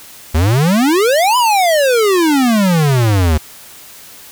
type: exponential two-way sweep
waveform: square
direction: up then down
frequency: 74 to 1019 to 74 Hz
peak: -10 dBFS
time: 0.34-3.38 s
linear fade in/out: 10 ms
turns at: 1.37 s
effects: white hiss -37 dBFS RMS until 4.31 s